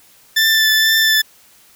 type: tone with vibrato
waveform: 20% pulse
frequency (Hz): 1764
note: A6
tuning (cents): +4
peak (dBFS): -6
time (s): 0.36-1.22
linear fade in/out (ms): 10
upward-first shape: triangle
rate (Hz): 2.1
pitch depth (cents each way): 17
effects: white hiss -49 dBFS RMS until 1.75 s